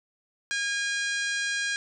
harmonic tone, 814 Hz, G#5, 35 cents flat, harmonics 2 / 3 / 4 / 5 / 6 / 7 / 8 / 9 / 10, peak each -28 / -36 / -37 / -37 / -41 / -39 / -43 / -43 / -42 dBFS, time 0.51-1.76 s, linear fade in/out 0 ms, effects none

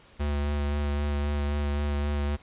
square tone with vibrato, 72.6 Hz, D2, 19 cents flat, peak -26 dBFS, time 0.19-2.37 s, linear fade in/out 20 ms, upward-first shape sine, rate 3.8 Hz, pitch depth 16 cents each way, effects pink hiss -55 dBFS RMS until 2.42 s + resampled to 8000 Hz

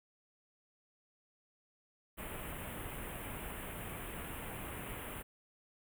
pink band-stop noise, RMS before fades -44 dBFS, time 2.17-5.23 s, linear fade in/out 20 ms, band 3100 to 8800 Hz, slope 48 dB/octave, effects none

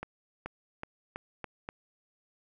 accelerating click train, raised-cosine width 0.5 ms, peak -22 dBFS, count 6, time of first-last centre 0.03-1.689 s, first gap 430 ms, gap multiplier 0.87, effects none

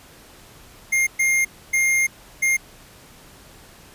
square tone bursts at uneven times, 2122 Hz, C7, 24 cents sharp, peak -17 dBFS, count 4, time 0.92-1.07 / 1.19-1.45 / 1.73-2.07 / 2.42-2.57 s, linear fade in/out 10 ms, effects pink hiss -47 dBFS RMS until 3.94 s + resampled to 32000 Hz

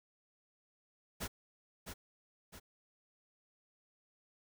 pink noise with echo, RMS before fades -40 dBFS, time 1.2-1.28 s, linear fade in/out 20 ms, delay 660 ms, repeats 2, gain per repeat -6 dB, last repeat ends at 2.6 s, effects none

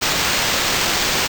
white noise with sample-and-hold, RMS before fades -19 dBFS, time 0.01-1.28 s, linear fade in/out 20 ms, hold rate 11025 Hz, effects none

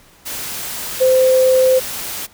sine tone in noise, 517 Hz, C5, 21 cents flat, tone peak -9 dBFS, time 1-1.8 s, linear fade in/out 20 ms, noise white, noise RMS -26 dBFS, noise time 0.25-2.27 s, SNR +14 dB, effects pink hiss -48 dBFS RMS until 2.33 s

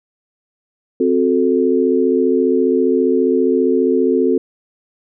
sine chord, F# diminished, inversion second, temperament equal with one note detuned, 261.6 / 365.1 / 440 Hz, C4 / F#4 / A4, 0 / -23 / 0 cents, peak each -16 dBFS, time 1-4.38 s, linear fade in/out 5 ms, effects none

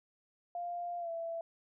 sine tone with pitch glide, 698.5 to 666.6 Hz, F5 to E5, 0 to +19 cents, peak -36 dBFS, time 0.55-1.41 s, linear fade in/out 2 ms, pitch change -81 cents, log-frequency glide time 0.99-1.1 s, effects none

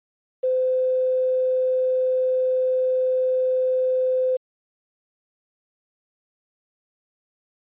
sine tone with quantisation, 513 Hz, C5, 34 cents flat, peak -18 dBFS, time 0.43-4.37 s, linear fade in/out 10 ms, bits 8, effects resampled to 8000 Hz

